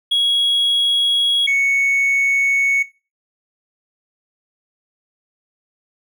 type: tone pair in turn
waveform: triangle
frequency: 3322 / 2217 Hz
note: G#7 / C#7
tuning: 0 / 0 cents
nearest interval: perfect fifth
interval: 700 cents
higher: first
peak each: -11 dBFS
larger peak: neither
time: 0.11-1.47 / 1.47-2.83 s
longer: neither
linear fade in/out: 10 ms
effects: noise-tail reverb RT60 0.3 s tail -19 dB re dry + tanh soft clip ceiling -8 dBFS